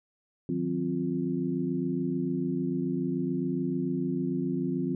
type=tone cluster; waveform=sine; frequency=154.5 / 181.4 / 262 / 350.8 Hz; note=D#3 / F#3 / C4 / F4; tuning=-12 / -34 / +2 / +8 cents; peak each=-35 / -32 / -30 / -34 dBFS; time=0.49-4.95 s; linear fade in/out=2 ms; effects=none